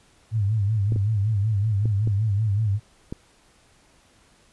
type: tone with vibrato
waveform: sine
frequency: 104.8 Hz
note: G#2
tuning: 16 cents sharp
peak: -19 dBFS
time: 0.31-2.8 s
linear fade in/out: 50 ms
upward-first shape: sine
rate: 5.3 Hz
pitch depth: 120 cents each way
type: clicks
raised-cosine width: 3 ms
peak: -17 dBFS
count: 5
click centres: 0.922 / 0.961 / 1.856 / 2.074 / 3.125 s
effects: pink hiss -58 dBFS RMS until 4.52 s + resampled to 24000 Hz